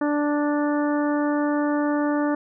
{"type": "harmonic tone", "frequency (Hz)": 293.7, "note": "D4", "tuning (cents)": 0, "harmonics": [1, 2, 3, 4, 5, 6], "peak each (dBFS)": [-21, -27, -31, -33, -35, -37], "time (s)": [0.01, 2.35], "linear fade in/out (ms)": 5, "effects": []}